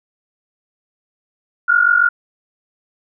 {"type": "tone pair together", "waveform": "sine", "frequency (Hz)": [1401, 1447.9], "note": ["F6", "F#6"], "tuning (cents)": [5, -38], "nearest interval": "minor second", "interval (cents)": 57, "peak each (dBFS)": -13, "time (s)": [1.68, 2.09], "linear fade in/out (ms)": 10, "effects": []}